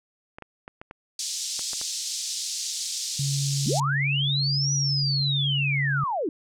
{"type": "clicks", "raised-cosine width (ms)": 0.5, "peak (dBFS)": -24, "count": 8, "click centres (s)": [0.385, 0.423, 0.679, 0.815, 0.911, 1.593, 1.733, 1.814]}
{"type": "band-pass noise", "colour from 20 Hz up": "pink", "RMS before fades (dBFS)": -31, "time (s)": [1.19, 3.8], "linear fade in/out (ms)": 2, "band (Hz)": [4300, 7800], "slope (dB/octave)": 24}
{"type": "tone", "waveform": "sine", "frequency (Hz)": 139.6, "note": "C#3", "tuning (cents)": 13, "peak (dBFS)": -24, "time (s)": [3.19, 6.04], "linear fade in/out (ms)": 5}
{"type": "linear two-way sweep", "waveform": "sine", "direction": "up then down", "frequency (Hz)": [147.4, 5920, 269.2], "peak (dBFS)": -24, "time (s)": [3.66, 6.29], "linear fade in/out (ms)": 2, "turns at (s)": 4.73}
{"effects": []}